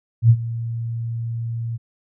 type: tone with ADSR envelope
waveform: sine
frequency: 115.8 Hz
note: A#2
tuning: 11 cents flat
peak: -6 dBFS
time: 0.22-1.78 s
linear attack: 78 ms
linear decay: 60 ms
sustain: -17 dB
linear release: 26 ms
effects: none